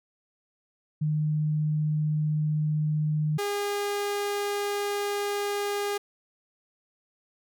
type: tone pair in turn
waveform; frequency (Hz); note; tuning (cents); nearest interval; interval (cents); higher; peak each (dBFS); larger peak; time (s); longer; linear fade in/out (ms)
sine / sawtooth; 152.6 / 407.4; D#3 / G#4; -33 / -33; octave + perfect fourth; 1700; second; -23; neither; 1.01-3.38 / 3.38-5.98; second; 10
effects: none